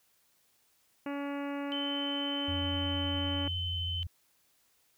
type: harmonic tone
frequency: 283.1 Hz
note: C#4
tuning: 37 cents sharp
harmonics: 1 / 2 / 3 / 4 / 5 / 6 / 7 / 8 / 9 / 10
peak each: -35 / -41 / -45 / -47 / -49 / -51 / -52 / -53 / -54 / -55 dBFS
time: 1.06-3.48 s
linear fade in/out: 2 ms
type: tone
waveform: sine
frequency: 3058 Hz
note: G7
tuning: 44 cents flat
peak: -34 dBFS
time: 1.72-4.03 s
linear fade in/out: 0 ms
type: tone with pitch glide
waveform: sine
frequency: 87.1 to 84.91 Hz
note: F2 to F2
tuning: -4 to -48 cents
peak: -34 dBFS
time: 2.48-4.07 s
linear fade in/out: 5 ms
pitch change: -44 cents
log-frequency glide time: 3.58-3.79 s
effects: white hiss -70 dBFS RMS until 4.97 s